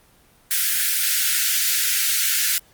white high-pass noise, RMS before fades -20 dBFS, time 0.51-2.58 s, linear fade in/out 0 ms, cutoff 1400 Hz, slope 96 dB/octave, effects pink hiss -55 dBFS RMS until 2.73 s + Opus 24 kbps

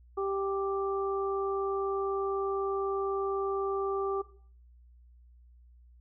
harmonic tone, 392 Hz, G4, in tune, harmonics 1 / 2 / 3, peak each -30 / -39 / -36 dBFS, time 0.17-4.22 s, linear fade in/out 10 ms, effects noise-tail reverb RT60 0.5 s tail -17 dB re dry + added 60 Hz sine -54 dBFS peak until 6 s

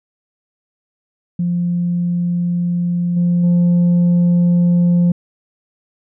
sine tone with level steps, 174.61 Hz, F3, in tune, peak -14 / -10 / -7 dBFS, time 1.39-5.12 s, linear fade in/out 5 ms, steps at 3.16 / 3.43 s, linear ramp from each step 10 ms, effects tanh soft clip ceiling -9 dBFS

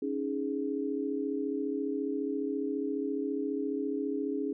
sine chord, C# suspended second, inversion none, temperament just, 277.2 / 311.8 / 415.8 Hz, C#4 / D#4 / G#4, 0 / +4 / +2 cents, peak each -33 / -36 / -34 dBFS, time 0.02-4.53 s, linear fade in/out 5 ms, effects none

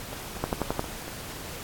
two click trains, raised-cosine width 1 ms, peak -11 / -24 dBFS, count 5 / 5, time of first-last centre 0.44-0.794 / 0.13-1.08 s, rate 11.3 / 4.21 Hz, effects pink hiss -39 dBFS RMS until 1.63 s + AAC 64 kbps

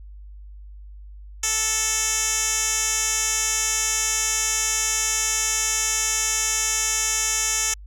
10% pulse tone with band-pass filter, 440 Hz, A4, in tune, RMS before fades -23 dBFS, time 1.43-7.74 s, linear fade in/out 5 ms, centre 6800 Hz, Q 2, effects added 50 Hz sine -38 dBFS peak until 7.86 s

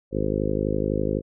harmonic tone, 51.91 Hz, G#1, in tune, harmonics 1 / 2 / 3 / 4 / 5 / 6 / 7 / 8 / 9 / 10, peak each -31 / -31 / -31 / -31 / -31 / -31 / -31 / -31 / -31 / -31 dBFS, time 0.11-1.22 s, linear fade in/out 50 ms, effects none

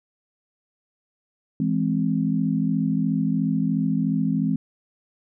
sine chord, E augmented, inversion none, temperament equal, 164.81 / 207.7 / 261.6 Hz, E3 / G#3 / B#3, 0 / 0 / 0 cents, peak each -24 dBFS, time 1.6-4.56 s, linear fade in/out 2 ms, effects none

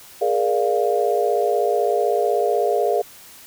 sine chord, Bb dominant seventh, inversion third, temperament equal with one note detuned, 415.3 / 471.3 / 587.3 / 698.5 Hz, Ab4 / Bb4 / D5 / F5, 0 / +19 / 0 / 0 cents, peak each -21 / -22 / -24 / -22 dBFS, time 0.21-3.02 s, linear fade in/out 10 ms, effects white hiss -44 dBFS RMS until 3.46 s

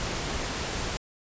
pink noise, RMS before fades -31 dBFS, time 0-0.97 s, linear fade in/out 0 ms, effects resampled to 16000 Hz

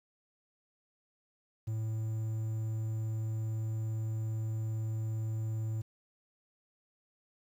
triangle tone with quantisation, 110.3 Hz, A2, 5 cents sharp, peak -30 dBFS, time 1.67-5.82 s, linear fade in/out 10 ms, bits 10, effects none

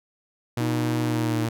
sawtooth tone with pitch glide, 120 to 115.11 Hz, B2 to A#2, -49 to -21 cents, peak -20 dBFS, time 0.57-1.49 s, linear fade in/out 5 ms, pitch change -72 cents, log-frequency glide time 1.04-1.38 s
triangle tone with vibrato, 311.1 Hz, D#4, in tune, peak -24 dBFS, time 0.6-1.46 s, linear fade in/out 10 ms, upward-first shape sine, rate 3.6 Hz, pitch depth 15 cents each way
effects none

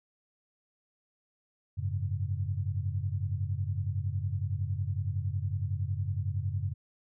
sine chord, F# suspended second, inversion none, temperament equal with one note detuned, 92.98 / 103.83 / 138.59 Hz, F#2 / G#2 / C#3, +9 / 0 / 0 cents, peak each -32 / -33 / -37 dBFS, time 1.77-6.74 s, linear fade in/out 20 ms, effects none

